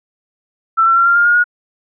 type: tone with pitch steps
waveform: sine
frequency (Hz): 1334 / 1351.8 / 1369.9 / 1388.2 / 1406.8 / 1425.6 / 1444.7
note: E6 / E6 / F6 / F6 / F6 / F6 / F#6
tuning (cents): +20 / +43 / -34 / -11 / +12 / +35 / -42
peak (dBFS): -8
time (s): 0.77-1.442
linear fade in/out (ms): 20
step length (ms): 96
effects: none